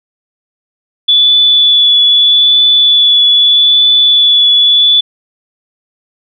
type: tone with vibrato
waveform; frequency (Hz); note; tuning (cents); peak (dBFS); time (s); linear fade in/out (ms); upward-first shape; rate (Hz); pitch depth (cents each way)
sine; 3449; A7; -35; -4; 1.08-5.01; 10; triangle; 0.8; 17
effects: none